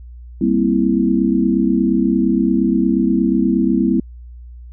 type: chord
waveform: sine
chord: C dominant seventh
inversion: second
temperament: equal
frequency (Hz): 196 / 233.1 / 261.6 / 329.6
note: G3 / Bb3 / C4 / E4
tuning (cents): 0 / 0 / 0 / 0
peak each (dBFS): -18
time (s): 0.41-4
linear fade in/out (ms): 5
effects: added 60 Hz sine -33 dBFS peak until 4.72 s